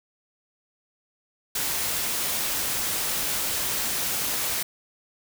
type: noise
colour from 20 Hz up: white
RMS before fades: -27 dBFS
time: 1.55-4.63 s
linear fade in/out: 5 ms
effects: none